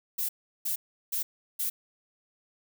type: noise bursts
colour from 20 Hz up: violet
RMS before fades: -30 dBFS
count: 4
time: 0.18-1.7 s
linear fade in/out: 10 ms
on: 110 ms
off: 360 ms
effects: none